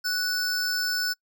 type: tone pair together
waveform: square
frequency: 1480 / 5274 Hz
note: F#6 / E8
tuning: 0 / 0 cents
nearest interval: octave + minor seventh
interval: 2200 cents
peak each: -28 dBFS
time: 0.04-1.14 s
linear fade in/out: 20 ms
effects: noise-tail reverb RT60 0.1 s tail -26 dB re dry